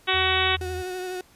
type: harmonic tone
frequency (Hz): 375.8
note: F#4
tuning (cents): +27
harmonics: 1 / 2 / 3 / 4 / 5 / 6 / 7 / 8 / 9 / 10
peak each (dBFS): -29 / -29 / -29 / -29 / -29 / -29 / -29 / -29 / -29 / -29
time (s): 0.07-0.57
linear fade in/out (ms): 20
type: tone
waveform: sine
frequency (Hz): 82.8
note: E2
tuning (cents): +8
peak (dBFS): -32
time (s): 0.13-0.83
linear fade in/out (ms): 20
type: tone with vibrato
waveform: 35% pulse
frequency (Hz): 367.2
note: F#4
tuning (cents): -13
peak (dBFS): -28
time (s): 0.61-1.21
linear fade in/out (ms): 2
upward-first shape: triangle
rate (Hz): 12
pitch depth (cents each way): 29
effects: pink hiss -56 dBFS RMS until 1.35 s + resampled to 32000 Hz

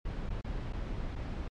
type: noise with dropouts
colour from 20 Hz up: brown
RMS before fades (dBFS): -36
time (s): 0.05-1.48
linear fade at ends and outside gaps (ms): 5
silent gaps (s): 0.292-0.302 / 0.413-0.443 / 0.726-0.731 / 1.154-1.16
effects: low-pass 4000 Hz 12 dB/octave + MP3 64 kbps

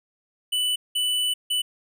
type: tone bursts at uneven times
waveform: square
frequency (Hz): 2980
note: F#7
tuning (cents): +12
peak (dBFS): -22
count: 3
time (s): 0.52-0.76 / 0.95-1.34 / 1.5-1.62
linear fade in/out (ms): 10
effects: none

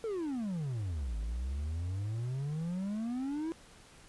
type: exponential two-way sweep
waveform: triangle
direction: down then up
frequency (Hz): 466.2 to 51.91 to 334.1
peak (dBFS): -31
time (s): 0.04-3.52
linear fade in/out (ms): 0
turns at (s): 1.18
effects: pink hiss -57 dBFS RMS until 4.08 s + resampled to 24000 Hz

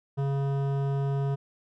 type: tone with hard clipping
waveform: sine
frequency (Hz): 138.59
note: C#3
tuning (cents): 0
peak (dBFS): -27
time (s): 0.17-1.36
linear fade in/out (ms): 20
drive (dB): 14
effects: none

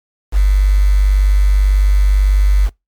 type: tone with quantisation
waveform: sine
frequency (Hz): 49.09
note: G1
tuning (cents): +3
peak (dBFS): -7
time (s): 0.32-2.7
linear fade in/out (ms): 50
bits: 5
effects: noise-tail reverb RT60 0.2 s tail -26 dB re dry + MP3 96 kbps

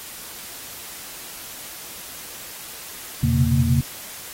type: tone cluster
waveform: sine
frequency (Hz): 84.6 / 122.4 / 132.8 / 138.6 / 231.6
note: E2 / B2 / C3 / C#3 / A#3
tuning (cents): +45 / -15 / +26 / 0 / -11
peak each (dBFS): -22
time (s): 3.23-3.81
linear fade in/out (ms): 5
effects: white hiss -37 dBFS RMS until 4.33 s + AAC 48 kbps

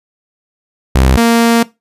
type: tone pair in turn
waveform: sawtooth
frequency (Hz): 65.41 / 232.2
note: C2 / A#3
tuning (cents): 0 / -7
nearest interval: octave + minor seventh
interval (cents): 2193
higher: second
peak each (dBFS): -3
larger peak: neither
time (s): 0.95-1.17 / 1.17-1.63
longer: second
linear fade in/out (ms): 5
effects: noise-tail reverb RT60 0.2 s tail -19 dB re dry + resampled to 32000 Hz

